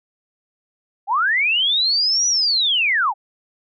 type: linear two-way sweep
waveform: sine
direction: up then down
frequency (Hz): 737 to 5920 to 737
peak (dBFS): -15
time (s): 1.07-3.14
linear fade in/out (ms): 50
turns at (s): 2.27
effects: none